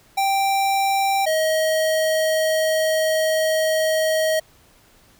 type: tone pair in turn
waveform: square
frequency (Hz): 784 / 632.3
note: G5 / D#5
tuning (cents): 0 / +28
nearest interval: major third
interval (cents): 372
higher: first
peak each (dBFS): -18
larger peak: neither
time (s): 0.17-1.26 / 1.26-4.4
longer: second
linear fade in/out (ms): 10
effects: pink hiss -54 dBFS RMS until 5.19 s